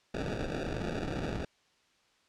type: noise with sample-and-hold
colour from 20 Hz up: white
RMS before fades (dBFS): -35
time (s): 0.14-1.45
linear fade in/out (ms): 5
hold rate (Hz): 1050
effects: white hiss -68 dBFS RMS until 2.28 s + low-pass 5000 Hz 12 dB/octave